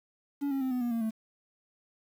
triangle tone with pitch steps, 283.4 / 271.9 / 260.8 / 250.2 / 240 / 230.2 / 220.8 Hz, C#4 / C#4 / C4 / B3 / B3 / A#3 / A3, +38 / -33 / -5 / +23 / -49 / -22 / +6 cents, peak -26 dBFS, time 0.41-1.11 s, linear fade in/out 20 ms, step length 100 ms, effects 9-bit

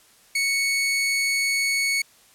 sawtooth tone, 2217 Hz, C#7, in tune, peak -17 dBFS, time 0.35-2.02 s, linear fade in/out 5 ms, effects white hiss -55 dBFS RMS until 2.34 s + low-pass 12000 Hz 12 dB/octave

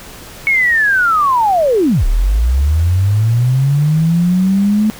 sine linear two-way sweep, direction down then up, 2217 to 33.35 to 217.5 Hz, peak -9 dBFS, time 0.47-4.9 s, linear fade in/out 0 ms, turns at 2.05 s, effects pink hiss -34 dBFS RMS until 4.99 s

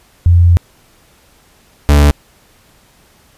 sine / 40% pulse tone pair in turn, 86.6 / 72.72 Hz, F2 / D2, -14 / -16 cents, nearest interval minor third, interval 302 cents, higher first, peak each -4 dBFS, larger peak neither, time 0.26-0.57 / 1.89-2.11 s, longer first, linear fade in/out 0 ms, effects pink hiss -49 dBFS RMS until 3.37 s + resampled to 32000 Hz

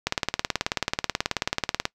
click train, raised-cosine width 0.2 ms, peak -5 dBFS, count 34, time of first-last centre 0.07-1.854 s, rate 18.5 Hz, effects noise-tail reverb RT60 0.1 s tail -22 dB re dry

